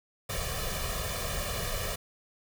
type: noise with comb filter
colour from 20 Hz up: pink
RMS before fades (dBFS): -33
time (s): 0.29-1.96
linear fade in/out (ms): 10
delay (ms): 1.7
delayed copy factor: +0.95
effects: none